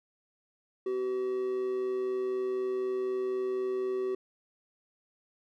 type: tone with amplitude modulation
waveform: triangle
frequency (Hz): 380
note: F#4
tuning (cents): +46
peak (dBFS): -25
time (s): 0.86-4.15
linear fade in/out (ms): 5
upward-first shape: sine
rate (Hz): 124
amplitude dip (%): 40
effects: none

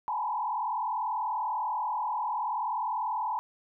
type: tone with frequency modulation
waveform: sine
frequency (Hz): 920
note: A#5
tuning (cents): -23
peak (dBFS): -28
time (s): 0.08-3.39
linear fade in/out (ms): 0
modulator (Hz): 40.5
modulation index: 2.3
effects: none

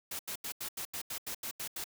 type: noise bursts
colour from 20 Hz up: white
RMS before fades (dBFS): -39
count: 11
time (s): 0.11-1.842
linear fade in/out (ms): 5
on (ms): 82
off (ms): 83
effects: none

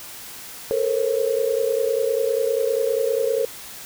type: tone cluster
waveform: sine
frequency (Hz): 440.9 / 470.9 / 536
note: A4 / A#4 / C5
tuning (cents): +4 / +18 / +42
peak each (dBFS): -23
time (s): 0.71-3.45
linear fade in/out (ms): 0
effects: white hiss -38 dBFS RMS until 3.85 s

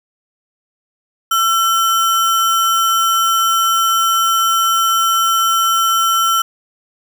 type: tone with sample-and-hold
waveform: sine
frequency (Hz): 1346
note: E6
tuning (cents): +36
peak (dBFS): -11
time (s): 1.31-6.42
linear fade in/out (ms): 5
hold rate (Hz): 4410
effects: none

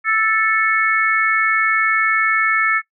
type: harmonic tone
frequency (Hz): 440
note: A4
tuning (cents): 0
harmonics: 3 / 4 / 5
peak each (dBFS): -18 / -18 / -18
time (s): 0.04-2.82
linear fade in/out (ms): 50
effects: noise-tail reverb RT60 0.1 s tail -20 dB re dry

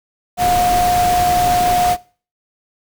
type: tone in noise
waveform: sine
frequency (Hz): 715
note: F5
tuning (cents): +41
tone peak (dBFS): -13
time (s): 0.37-1.97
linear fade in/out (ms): 50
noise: pink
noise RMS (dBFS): -22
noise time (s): 0.37-1.97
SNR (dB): +6
effects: noise-tail reverb RT60 0.4 s tail -21 dB re dry

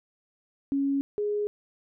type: tone pair in turn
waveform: sine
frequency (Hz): 277.2 / 415.3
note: C#4 / G#4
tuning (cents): 0 / 0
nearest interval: perfect fifth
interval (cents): 700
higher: second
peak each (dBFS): -23 / -25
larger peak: first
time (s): 0.72-1.01 / 1.18-1.47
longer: neither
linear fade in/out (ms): 0
effects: none

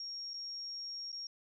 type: tone with dropouts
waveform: sine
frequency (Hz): 5570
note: F8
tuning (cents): -5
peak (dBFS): -40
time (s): 0-1.27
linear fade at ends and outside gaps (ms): 2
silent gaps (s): 0.335-0.34 / 1.119-1.127
effects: none

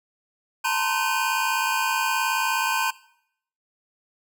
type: tone cluster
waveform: square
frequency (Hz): 888 / 947 / 1044 / 1534 / 2458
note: A5 / A#5 / C6 / G6 / D#7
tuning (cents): +16 / +27 / -4 / -38 / -22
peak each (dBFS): -29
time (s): 0.64-2.91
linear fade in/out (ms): 10
effects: noise-tail reverb RT60 0.7 s tail -20 dB re dry

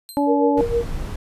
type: tone with exponential decay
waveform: 15% pulse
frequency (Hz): 4136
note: C8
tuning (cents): -21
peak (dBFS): -25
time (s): 0.09-0.32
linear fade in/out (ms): 0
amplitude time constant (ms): 50
type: harmonic tone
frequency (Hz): 285.7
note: D4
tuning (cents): -48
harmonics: 1 / 2 / 3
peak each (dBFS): -18 / -23 / -22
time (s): 0.17-0.61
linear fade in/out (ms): 0
type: tone with tremolo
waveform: sine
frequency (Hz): 470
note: A#4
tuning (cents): +14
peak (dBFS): -15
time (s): 0.26-0.86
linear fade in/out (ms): 50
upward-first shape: sine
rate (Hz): 6.4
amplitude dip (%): 75
type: noise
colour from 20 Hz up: brown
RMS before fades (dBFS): -27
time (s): 0.57-1.16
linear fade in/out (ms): 5
effects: resampled to 32000 Hz

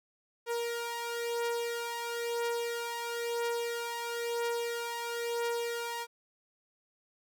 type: beating tone pair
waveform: sawtooth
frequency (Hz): 470 / 471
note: A#4 / A#4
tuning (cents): +14 / +18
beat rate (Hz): 1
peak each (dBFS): -30 / -34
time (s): 0.46-6.07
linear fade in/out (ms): 50
effects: none

